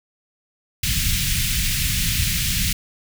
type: band-stop noise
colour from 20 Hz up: pink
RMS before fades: -21 dBFS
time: 0.83-2.73 s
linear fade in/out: 5 ms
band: 170 to 2100 Hz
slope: 24 dB/octave
effects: none